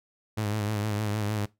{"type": "tone with vibrato", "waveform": "sawtooth", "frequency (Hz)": 105.5, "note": "G#2", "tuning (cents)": 28, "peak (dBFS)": -23, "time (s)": [0.37, 1.46], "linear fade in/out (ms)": 10, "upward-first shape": "sine", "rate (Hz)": 6.5, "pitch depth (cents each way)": 54, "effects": ["noise-tail reverb RT60 0.2 s tail -20 dB re dry"]}